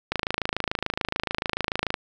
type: click train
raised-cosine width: 0.3 ms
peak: -8 dBFS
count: 50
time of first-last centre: 0.12-1.942 s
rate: 26.9 Hz
effects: none